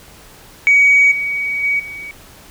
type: tone with level steps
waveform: sine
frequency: 2259 Hz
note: C#7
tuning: 32 cents sharp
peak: -6 / -17 / -13 / -27 dBFS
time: 0.67-2.11 s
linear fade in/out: 0 ms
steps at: 1.11 / 1.63 / 1.79 s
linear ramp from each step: 10 ms
effects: tanh soft clip ceiling -3 dBFS + pink hiss -42 dBFS RMS until 2.5 s